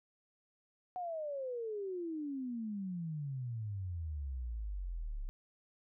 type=exponential sweep; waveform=sine; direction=down; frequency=740 to 33 Hz; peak=-37 dBFS; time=0.96-5.29 s; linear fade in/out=0 ms; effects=none